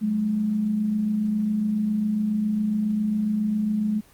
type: tone pair together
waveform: sine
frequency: 186.01 / 213.3 Hz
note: F#3 / G#3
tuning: +9 / +46 cents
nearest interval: major second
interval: 237 cents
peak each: -32 / -21 dBFS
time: 0.01-4.01 s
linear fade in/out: 20 ms
effects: pink hiss -54 dBFS RMS until 4.13 s + Opus 24 kbps